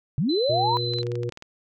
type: linear sweep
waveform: sine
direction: up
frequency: 120 to 1000 Hz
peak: -20 dBFS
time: 0.18-0.77 s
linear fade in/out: 0 ms
type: tone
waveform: sine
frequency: 4037 Hz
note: B7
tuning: 37 cents sharp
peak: -28 dBFS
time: 0.29-1.02 s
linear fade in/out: 5 ms
type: harmonic tone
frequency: 119.8 Hz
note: A#2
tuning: 48 cents sharp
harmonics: 1 / 3 / 4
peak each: -28 / -31 / -31 dBFS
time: 0.49-1.3 s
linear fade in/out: 10 ms
type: clicks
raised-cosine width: 0.2 ms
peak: -23 dBFS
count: 11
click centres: 0.936 / 0.986 / 1.031 / 1.068 / 1.118 / 1.155 / 1.233 / 1.292 / 1.323 / 1.374 / 1.424 s
effects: none